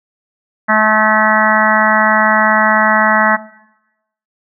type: harmonic tone with a mistuned harmonic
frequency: 215.8 Hz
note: A3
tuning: 33 cents flat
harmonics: 1 / 3 / 4 / 5 / 6 / 7 / 8 / 9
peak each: -17 / -17 / -17 / -17 / -17 / -17 / -17 / -17 dBFS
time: 0.68-3.37 s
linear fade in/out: 20 ms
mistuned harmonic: 7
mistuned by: +18 cents
effects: noise-tail reverb RT60 0.9 s tail -18 dB re dry